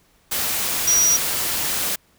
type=tone in noise; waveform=sine; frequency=5780 Hz; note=F#8; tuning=41 cents flat; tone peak=-14 dBFS; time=0.87-1.17 s; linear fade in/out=10 ms; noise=white; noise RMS=-23 dBFS; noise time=0.31-1.96 s; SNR=+6 dB; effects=pink hiss -59 dBFS RMS until 2.18 s